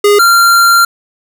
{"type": "tone pair in turn", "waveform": "square", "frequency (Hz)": [410.9, 1382.1], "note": ["G#4", "F6"], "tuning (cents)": [-18, -18], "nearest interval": "octave + major sixth", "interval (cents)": 2100, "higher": "second", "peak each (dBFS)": -5, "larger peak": "neither", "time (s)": [[0.04, 0.19], [0.19, 0.85]], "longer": "second", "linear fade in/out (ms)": 5, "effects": []}